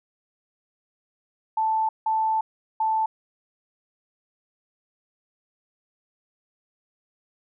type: tone bursts at uneven times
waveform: sine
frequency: 880 Hz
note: A5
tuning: in tune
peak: -20 dBFS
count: 3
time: 1.57-1.89 / 2.06-2.41 / 2.8-3.06 s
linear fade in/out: 5 ms
effects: none